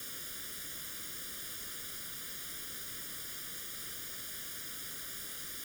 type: noise with comb filter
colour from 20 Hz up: white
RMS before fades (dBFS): -43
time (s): 0-5.64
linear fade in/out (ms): 2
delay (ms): 0.58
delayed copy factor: +0.9
effects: none